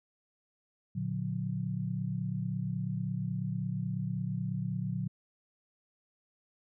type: chord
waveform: sine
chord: Bb augmented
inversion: none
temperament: just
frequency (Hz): 116.54 / 145.68 / 182.1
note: Bb2 / D3 / F#3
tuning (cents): 0 / -14 / -27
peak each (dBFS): -36 / -36 / -35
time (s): 0.95-5.08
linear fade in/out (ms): 10
effects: none